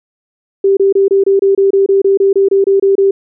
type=tone bursts; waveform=sine; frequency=392.1 Hz; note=G4; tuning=in tune; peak=-6 dBFS; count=16; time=0.64-3.11 s; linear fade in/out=5 ms; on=130 ms; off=26 ms; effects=none